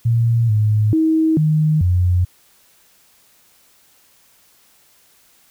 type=tone with pitch steps; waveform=sine; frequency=116.3 / 106.8 / 318.7 / 154.6 / 89.7 Hz; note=A#2 / G#2 / D#4 / D#3 / F2; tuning=-4 / +49 / +42 / -11 / +47 cents; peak=-12 dBFS; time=0.05-2.25 s; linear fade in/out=10 ms; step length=440 ms; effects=white hiss -54 dBFS RMS until 5.5 s